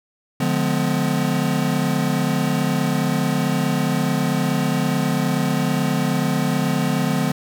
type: chord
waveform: square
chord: D diminished seventh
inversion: none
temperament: just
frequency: 146.83 / 176.2 / 211.4 / 253.7 Hz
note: D3 / F3 / Ab3 / Cb4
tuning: 0 / +16 / +31 / +47 cents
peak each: -24 / -24 / -26 / -24 dBFS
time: 0.4-7.32 s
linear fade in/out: 5 ms
effects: none